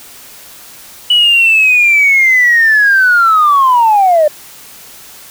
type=linear sweep; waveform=sine; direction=down; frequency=2960 to 587.3 Hz; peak=-4 dBFS; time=1.1-4.28 s; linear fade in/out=5 ms; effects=tanh soft clip ceiling -1 dBFS + white hiss -35 dBFS RMS until 5.3 s